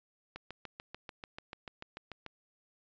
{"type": "click train", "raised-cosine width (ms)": 0.3, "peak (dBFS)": -27, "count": 14, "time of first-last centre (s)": [0.36, 2.263], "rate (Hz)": 6.83, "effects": ["resampled to 16000 Hz"]}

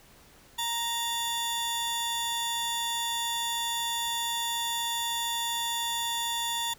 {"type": "tone pair together", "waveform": "sawtooth", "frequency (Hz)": [932.3, 3487], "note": ["A#5", "A7"], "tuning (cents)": [0, -16], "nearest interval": "octave + major seventh", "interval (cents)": 2284, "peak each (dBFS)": [-28, -28], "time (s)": [0.58, 6.74], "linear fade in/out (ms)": 10, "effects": ["pink hiss -56 dBFS RMS until 6.78 s"]}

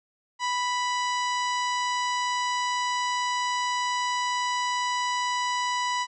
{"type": "harmonic tone with a mistuned harmonic", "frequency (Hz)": 987.8, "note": "B5", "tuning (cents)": 0, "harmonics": [1, 2, 3, 4, 5, 6, 7, 8], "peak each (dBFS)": [-26, -32, -36, -38, -40, -42, -43, -44], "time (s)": [0.39, 6.07], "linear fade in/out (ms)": 50, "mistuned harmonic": 6, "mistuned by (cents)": -29, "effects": []}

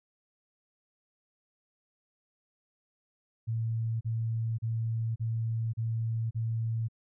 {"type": "tone bursts", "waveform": "sine", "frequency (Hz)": 113.4, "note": "A#2", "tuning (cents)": -47, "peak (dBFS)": -28, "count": 6, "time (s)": [3.47, 6.885], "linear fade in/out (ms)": 20, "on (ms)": 540, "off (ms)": 35, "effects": []}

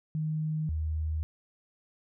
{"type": "tone pair in turn", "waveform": "sine", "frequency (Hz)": [155.56, 78.28], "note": ["D#3", "D#2"], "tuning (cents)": [0, 11], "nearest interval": "octave", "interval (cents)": 1189, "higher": "first", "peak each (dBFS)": -28, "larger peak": "neither", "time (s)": [[0.15, 0.69], [0.69, 1.23]], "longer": "neither", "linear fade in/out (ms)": 0, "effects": []}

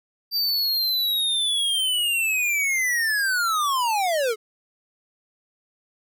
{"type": "linear sweep", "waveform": "square", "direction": "down", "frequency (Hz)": [4699, 415.3], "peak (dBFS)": -21, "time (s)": [0.31, 4.36], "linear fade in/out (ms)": 50, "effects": []}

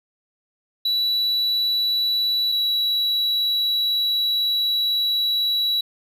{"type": "tone pair in turn", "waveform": "triangle", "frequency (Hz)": [3939, 3914], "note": ["B7", "B7"], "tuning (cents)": [-5, -16], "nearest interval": "unison", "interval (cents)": 11, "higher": "first", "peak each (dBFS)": -17, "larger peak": "neither", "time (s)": [[0.85, 2.52], [2.52, 5.81]], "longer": "second", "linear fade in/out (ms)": 5, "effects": []}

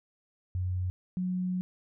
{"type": "tone pair in turn", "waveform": "sine", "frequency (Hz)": [91.3, 182.6], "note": ["F#2", "F#3"], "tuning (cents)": [-23, -23], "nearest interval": "octave", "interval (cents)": 1200, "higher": "second", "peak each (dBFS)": -28, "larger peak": "neither", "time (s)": [[0.55, 0.9], [1.17, 1.61]], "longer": "second", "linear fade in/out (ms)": 0, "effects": []}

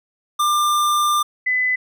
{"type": "tone pair in turn", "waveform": ["square", "sine"], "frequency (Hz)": [1194, 2008], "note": ["D6", "B6"], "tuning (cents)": [28, 28], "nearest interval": "major sixth", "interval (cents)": 900, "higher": "second", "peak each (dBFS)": -16, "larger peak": "neither", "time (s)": [[0.39, 1.23], [1.46, 1.76]], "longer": "first", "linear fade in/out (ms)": 10, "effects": []}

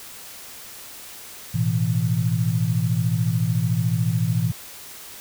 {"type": "chord", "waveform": "sine", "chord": "A suspended second", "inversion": "none", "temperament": "just", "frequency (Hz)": [110, 123.75, 165], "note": ["A2", "B2", "E3"], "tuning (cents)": [0, 4, 2], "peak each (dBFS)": -23, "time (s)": [1.54, 4.52], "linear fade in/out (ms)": 10, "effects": ["white hiss -40 dBFS RMS until 5.2 s"]}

